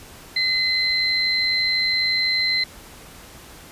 sine tone pair together, 2048 / 4096 Hz, C7 / C8, -38 / -38 cents, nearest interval octave, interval 1200 cents, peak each -22 / -20 dBFS, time 0.36-2.64 s, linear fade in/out 5 ms, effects pink hiss -43 dBFS RMS until 3.71 s + resampled to 32000 Hz

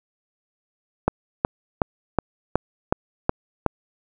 click train, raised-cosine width 1 ms, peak -3 dBFS, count 8, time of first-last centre 1.08-3.663 s, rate 2.71 Hz, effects none

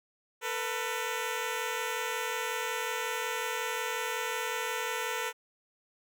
10% pulse tone pair together, 448.4 / 493.9 Hz, A4 / B4, +33 / 0 cents, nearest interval major second, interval 167 cents, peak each -26 dBFS, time 0.41-5.33 s, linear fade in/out 50 ms, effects none

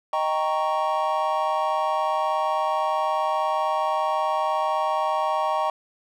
triangle chord, Eb dominant seventh, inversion none, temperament equal, 622.3 / 784 / 932.3 / 1108.7 Hz, Eb5 / G5 / Bb5 / Db6, 0 / 0 / 0 / 0 cents, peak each -25 dBFS, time 0.13-5.7 s, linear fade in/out 2 ms, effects none

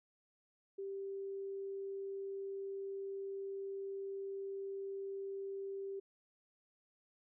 sine tone, 392 Hz, G4, in tune, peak -40 dBFS, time 0.78-6 s, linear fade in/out 10 ms, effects none

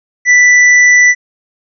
sine tone with tanh clipping, 1975.5 Hz, B6, in tune, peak -5 dBFS, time 0.25-1.15 s, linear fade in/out 50 ms, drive 10 dB, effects resampled to 16000 Hz

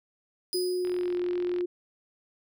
sawtooth tone with exponential decay, 4978 Hz, D#8, in tune, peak -26 dBFS, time 0.53-1.18 s, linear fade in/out 0 ms, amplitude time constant 140 ms
sine tone with pitch glide, 363 to 354.7 Hz, F#4 to F4, -33 to +27 cents, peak -26 dBFS, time 0.54-1.66 s, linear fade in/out 10 ms, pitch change -40 cents, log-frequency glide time 0.74-1.12 s
click train, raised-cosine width 0.3 ms, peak -27 dBFS, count 34, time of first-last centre 0.85-1.609 s, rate 43.5 Hz
effects none

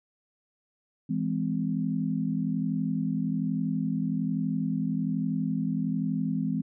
sine chord, E augmented, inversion none, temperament just, 164.81 / 206 / 257.5 Hz, E3 / G#3 / B#3, 0 / -14 / -28 cents, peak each -30 dBFS, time 1.09-6.62 s, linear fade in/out 10 ms, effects none

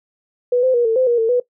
sine tone with pitch steps, 491.7 / 516 / 478.5 / 449 / 515 / 476.3 / 450.1 / 492.2 Hz, B4 / C5 / A#4 / A4 / C5 / A#4 / A4 / B4, -8 / -24 / +45 / +35 / -28 / +37 / +39 / -6 cents, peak -12 dBFS, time 0.52-1.4 s, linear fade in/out 5 ms, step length 110 ms, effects noise-tail reverb RT60 0.1 s tail -18 dB re dry

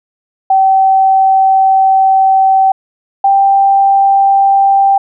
sine tone pair in turn, 769 / 786.5 Hz, G5 / G5, -33 / +6 cents, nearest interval unison, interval 39 cents, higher second, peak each -5 dBFS, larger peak neither, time 0.5-2.72 / 3.24-4.98 s, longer first, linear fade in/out 5 ms, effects none

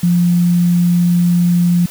sine tone, 174.61 Hz, F3, in tune, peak -9 dBFS, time 0.03-1.86 s, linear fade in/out 5 ms, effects white hiss -34 dBFS RMS until 1.9 s

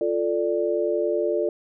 sine chord, D minor, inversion first, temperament equal, 349.2 / 440 / 587.3 Hz, F4 / A4 / D5, 0 / 0 / 0 cents, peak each -25 dBFS, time 0.01-1.49 s, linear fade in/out 2 ms, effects none

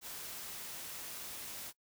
white noise, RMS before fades -45 dBFS, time 0.01-1.73 s, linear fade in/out 50 ms, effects noise-tail reverb RT60 0.1 s tail -22 dB re dry

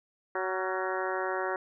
harmonic tone with a mistuned harmonic, 187 Hz, F#3, 19 cents sharp, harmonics 2 / 3 / 4 / 5 / 6 / 7 / 8 / 9 / 10, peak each -34 / -36 / -37 / -38 / -39 / -39 / -40 / -41 / -41 dBFS, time 0.35-1.56 s, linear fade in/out 2 ms, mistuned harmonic 7, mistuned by +76 cents, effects none

